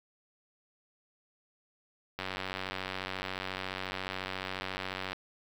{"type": "click train", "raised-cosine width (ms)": 0.3, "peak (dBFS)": -19, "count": 278, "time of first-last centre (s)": [2.19, 5.131], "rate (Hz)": 94.2, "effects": ["8-bit"]}